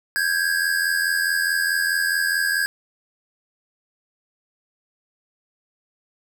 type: tone pair together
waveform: square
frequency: 1576.5 / 1661.2 Hz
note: G6 / G#6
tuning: +9 / 0 cents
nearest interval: minor second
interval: 91 cents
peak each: -24 / -22 dBFS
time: 0.16-2.66 s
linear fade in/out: 0 ms
effects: 9-bit